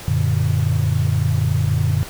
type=chord; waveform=sine; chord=Gb augmented; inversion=none; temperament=equal with one note detuned; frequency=92.5 / 116.2 / 146.83 Hz; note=Gb2 / Bb2 / D3; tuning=0 / -5 / 0 cents; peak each=-19 dBFS; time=0.08-2.03 s; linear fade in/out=0 ms; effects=tanh soft clip ceiling -6 dBFS + pink hiss -35 dBFS RMS until 2.09 s